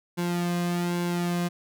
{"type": "tone with flanger", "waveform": "sawtooth", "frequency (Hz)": 174.61, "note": "F3", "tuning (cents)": 0, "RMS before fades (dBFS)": -27, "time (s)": [0.17, 1.49], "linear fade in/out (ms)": 20, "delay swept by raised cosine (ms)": [1.6, 2.21], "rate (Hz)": 1.2, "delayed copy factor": -0.65, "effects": []}